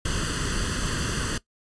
pink noise with comb filter, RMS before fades -27 dBFS, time 0.05-1.38 s, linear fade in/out 5 ms, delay 0.65 ms, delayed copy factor +0.8, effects noise-tail reverb RT60 0.1 s tail -18 dB re dry + resampled to 22050 Hz

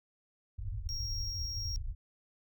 pink low-pass noise, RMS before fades -38 dBFS, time 0.58-1.95 s, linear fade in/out 10 ms, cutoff 110 Hz, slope 96 dB/octave
triangle tone, 5588 Hz, F8, in tune, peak -36 dBFS, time 0.89-1.76 s, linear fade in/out 0 ms
effects none

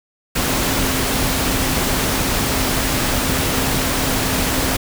sine tone in noise, 261.6 Hz, C4, in tune, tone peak -26 dBFS, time 0.35-4.77 s, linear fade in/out 10 ms, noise pink, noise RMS -19 dBFS, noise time 0.35-4.77 s, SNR -10 dB, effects none

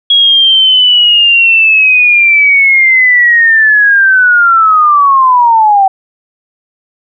sine linear sweep, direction down, 3322 to 760 Hz, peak -3 dBFS, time 0.1-5.88 s, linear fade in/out 5 ms, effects none

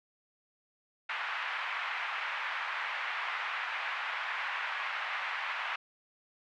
white band-pass noise, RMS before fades -36 dBFS, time 1.09-5.76 s, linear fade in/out 5 ms, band 860 to 2400 Hz, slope 24 dB/octave, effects none

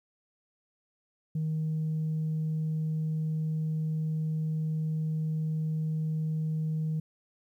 sine tone, 156.9 Hz, D#3, 15 cents sharp, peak -26 dBFS, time 1.35-7 s, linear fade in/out 5 ms, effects tanh soft clip ceiling -25 dBFS + 11-bit

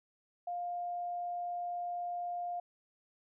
sine tone, 704 Hz, F5, 14 cents sharp, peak -35 dBFS, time 0.47-2.6 s, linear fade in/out 5 ms, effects none

